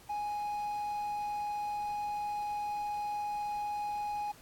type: tone with quantisation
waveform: triangle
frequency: 830.6 Hz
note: G#5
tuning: in tune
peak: -31 dBFS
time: 0.09-4.32 s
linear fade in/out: 10 ms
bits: 10
effects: pink hiss -57 dBFS RMS until 4.41 s + AAC 64 kbps